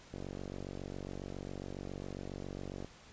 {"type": "click train", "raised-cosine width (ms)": 2, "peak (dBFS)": -29, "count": 129, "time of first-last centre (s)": [0.14, 2.846], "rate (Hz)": 47.3, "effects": ["pink hiss -57 dBFS RMS until 3.12 s", "resampled to 16000 Hz"]}